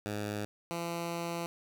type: tone pair in turn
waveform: 10% pulse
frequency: 104.2 / 169.8 Hz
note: G#2 / F3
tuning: +6 / -48 cents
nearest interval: minor sixth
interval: 846 cents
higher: second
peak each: -26 dBFS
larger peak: neither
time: 0.06-0.45 / 0.71-1.46 s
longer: second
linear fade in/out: 0 ms
effects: none